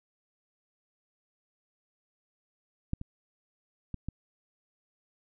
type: clicks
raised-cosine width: 5 ms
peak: -17 / -26 / -23 / -22 dBFS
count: 4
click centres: 2.934 / 3.014 / 3.943 / 4.086 s
effects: none